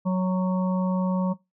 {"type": "harmonic tone", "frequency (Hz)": 185, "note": "F#3", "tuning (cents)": 0, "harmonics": [1, 3, 5, 6], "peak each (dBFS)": [-21, -31, -35, -37], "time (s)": [0.05, 1.34], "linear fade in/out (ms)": 20, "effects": ["noise-tail reverb RT60 0.2 s tail -19 dB re dry"]}